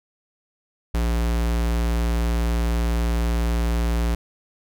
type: tone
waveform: square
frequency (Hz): 58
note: A#1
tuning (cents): -8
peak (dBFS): -20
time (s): 0.94-4.15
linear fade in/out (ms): 5
effects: none